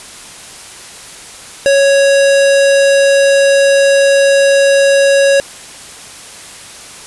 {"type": "tone", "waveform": "square", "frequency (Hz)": 554, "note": "C#5", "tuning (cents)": -1, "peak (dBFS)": -7, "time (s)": [1.66, 5.4], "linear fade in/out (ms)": 0, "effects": ["white hiss -32 dBFS RMS until 7.06 s", "resampled to 24000 Hz"]}